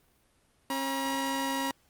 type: tone pair together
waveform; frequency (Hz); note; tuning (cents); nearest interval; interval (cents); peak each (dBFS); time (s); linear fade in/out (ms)
sawtooth; 270.4 / 956.1; C#4 / A#5; -43 / +44; octave + minor seventh; 2187; -28; 0.7-1.71; 2
effects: pink hiss -67 dBFS RMS until 1.89 s + Opus 32 kbps